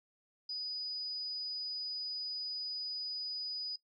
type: tone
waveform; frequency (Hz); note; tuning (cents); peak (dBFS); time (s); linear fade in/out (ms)
sine; 4960; D#8; -6; -37; 0.49-3.76; 5
effects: noise-tail reverb RT60 0.1 s tail -18 dB re dry